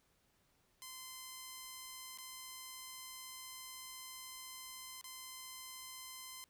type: tone with dropouts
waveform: 5% pulse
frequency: 1034 Hz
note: C6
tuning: 21 cents flat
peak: -36 dBFS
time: 0.82-6.44 s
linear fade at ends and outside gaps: 0 ms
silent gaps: 2.174-2.185 / 5.012-5.042 s
effects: pink hiss -75 dBFS RMS until 6.49 s